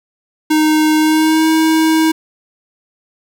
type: tone with pitch glide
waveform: square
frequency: 309.6 to 318.7 Hz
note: D#4 to D#4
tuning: -9 to +42 cents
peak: -10 dBFS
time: 0.5-2.12 s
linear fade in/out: 10 ms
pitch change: +51 cents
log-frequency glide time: 0.97-1.48 s
effects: 7-bit